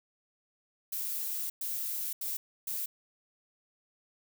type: noise bursts at uneven times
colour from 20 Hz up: violet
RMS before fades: -35 dBFS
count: 4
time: 0.92-1.5 / 1.61-2.13 / 2.21-2.37 / 2.67-2.86 s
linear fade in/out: 5 ms
effects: none